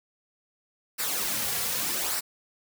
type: noise with flanger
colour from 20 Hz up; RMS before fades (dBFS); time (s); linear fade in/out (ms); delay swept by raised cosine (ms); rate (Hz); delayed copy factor
white; -29; 0.98-2.21; 20; 0.3 to 3.3; 0.84; -0.55
effects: none